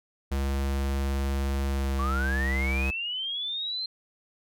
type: tone with pitch glide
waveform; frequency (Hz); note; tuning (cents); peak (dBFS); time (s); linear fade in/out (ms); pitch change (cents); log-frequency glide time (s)
square; 68.5 to 67.05; C#2 to C2; -20 to +43; -26; 0.31-2.91; 10; -37; 1.7-2.14
type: linear sweep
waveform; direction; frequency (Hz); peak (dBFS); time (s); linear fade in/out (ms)
sine; up; 1108.7 to 4162; -29; 1.99-3.86; 5
effects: none